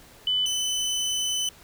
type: tone pair in turn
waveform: sine / 25% pulse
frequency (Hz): 3000 / 3015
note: F#7 / F#7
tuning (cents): +23 / +32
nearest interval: unison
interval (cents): 9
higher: second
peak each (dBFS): -21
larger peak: neither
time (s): 0.27-0.46 / 0.46-1.49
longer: second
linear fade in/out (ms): 2
effects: pink hiss -51 dBFS RMS until 1.63 s